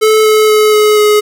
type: tone with pitch steps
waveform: square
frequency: 434.5 / 431 / 427.5 / 424.1 / 420.7 Hz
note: A4 / A4 / A4 / G#4 / G#4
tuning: -22 / -36 / -50 / +36 / +22 cents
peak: -6 dBFS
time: 0.01-1.21 s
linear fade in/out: 20 ms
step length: 240 ms
effects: none